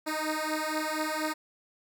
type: beating tone pair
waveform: 10% pulse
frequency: 307.9 / 312.1 Hz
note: D#4 / D#4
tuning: -18 / +5 cents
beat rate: 4.2 Hz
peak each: -24 dBFS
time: 0.06-1.34 s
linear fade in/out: 20 ms
effects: none